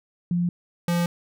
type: tone pair in turn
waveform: sine / square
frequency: 174.61 / 172.7 Hz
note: F3 / F3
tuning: 0 / -19 cents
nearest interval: unison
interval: 19 cents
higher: first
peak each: -20 / -21 dBFS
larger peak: first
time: 0.31-0.49 / 0.88-1.06 s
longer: neither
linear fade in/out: 2 ms
effects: none